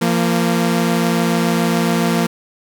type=tone pair together; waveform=sawtooth; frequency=171.7 / 231.3 Hz; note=F3 / A#3; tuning=-29 / -13 cents; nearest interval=perfect fourth; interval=516 cents; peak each=-13 dBFS; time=0.01-2.27 s; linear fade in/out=10 ms; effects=none